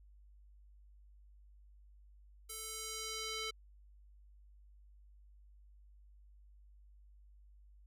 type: tone with band-pass filter sweep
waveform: square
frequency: 440 Hz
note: A4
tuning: in tune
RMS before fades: -43 dBFS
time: 2.49-3.51 s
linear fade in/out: 10 ms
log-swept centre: 11000 to 3600 Hz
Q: 1.1
effects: added 50 Hz sine -58 dBFS peak until 7.86 s